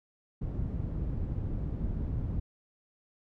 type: low-pass noise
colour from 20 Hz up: white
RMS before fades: -33 dBFS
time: 0.41-2.4 s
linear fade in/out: 10 ms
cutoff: 120 Hz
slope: 12 dB/octave
effects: none